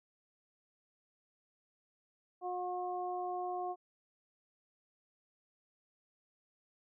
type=harmonic tone; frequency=360.6 Hz; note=F#4; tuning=45 cents flat; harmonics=1 / 2 / 3; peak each=-41 / -37 / -46 dBFS; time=2.41-3.76 s; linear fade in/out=50 ms; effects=none